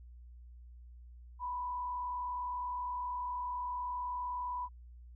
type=tone with frequency modulation; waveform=sine; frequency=987.8 Hz; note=B5; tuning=in tune; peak=-35 dBFS; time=1.39-4.69 s; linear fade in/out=50 ms; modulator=39.6 Hz; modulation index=0.46; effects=added 60 Hz sine -50 dBFS peak until 5.15 s